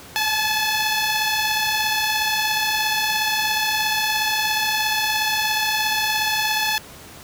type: beating tone pair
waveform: 10% pulse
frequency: 849 / 866 Hz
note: G#5 / A5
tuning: +38 / -28 cents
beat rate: 17 Hz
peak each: -17 / -12 dBFS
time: 0.16-6.78 s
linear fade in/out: 0 ms
effects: pink hiss -41 dBFS RMS until 7.23 s + high-pass 60 Hz 12 dB/octave